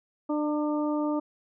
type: harmonic tone with a mistuned harmonic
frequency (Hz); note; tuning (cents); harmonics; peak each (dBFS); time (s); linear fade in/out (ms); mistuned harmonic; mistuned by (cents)
298.9; D4; +31; 1 / 2 / 3 / 4; -26 / -32 / -36 / -38; 0.29-1.2; 10; 3; +20
effects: none